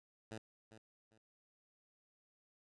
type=tone with echo; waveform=10% pulse; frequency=110 Hz; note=A2; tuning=in tune; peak=-37 dBFS; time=0.31-0.38 s; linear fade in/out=5 ms; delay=400 ms; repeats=2; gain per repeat=-12 dB; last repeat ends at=1.18 s; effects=resampled to 22050 Hz